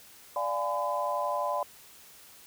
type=chord; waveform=sine; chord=D diminished seventh; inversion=none; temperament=equal with one note detuned; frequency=587.3 / 698.5 / 830.6 / 1010.9 Hz; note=D5 / F5 / Ab5 / Cb6; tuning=0 / 0 / 0 / +40 cents; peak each=-32 / -35 / -36 / -31 dBFS; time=0.36-1.63 s; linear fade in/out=2 ms; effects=white hiss -53 dBFS RMS until 2.46 s